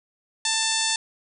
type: harmonic tone with a mistuned harmonic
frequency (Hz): 889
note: A5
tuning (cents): +18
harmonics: 1 / 2 / 3 / 4 / 5 / 6 / 7 / 8 / 9 / 10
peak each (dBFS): -32 / -31 / -32 / -28 / -29 / -32 / -31 / -31 / -32 / -32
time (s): 0.45-0.96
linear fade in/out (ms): 2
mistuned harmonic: 10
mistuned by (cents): +29
effects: none